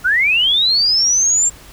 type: linear sweep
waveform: sine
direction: up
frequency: 1385 to 7459 Hz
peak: -11 dBFS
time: 0.04-1.5 s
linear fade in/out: 20 ms
effects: added 50 Hz sine -44 dBFS peak until 1.72 s + pink hiss -41 dBFS RMS until 1.72 s